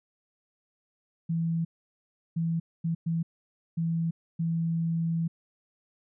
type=tone bursts at uneven times; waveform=sine; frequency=165.5 Hz; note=E3; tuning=7 cents sharp; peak=-25 dBFS; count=6; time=1.29-1.65 / 2.36-2.6 / 2.84-2.95 / 3.06-3.23 / 3.77-4.11 / 4.39-5.28 s; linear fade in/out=10 ms; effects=none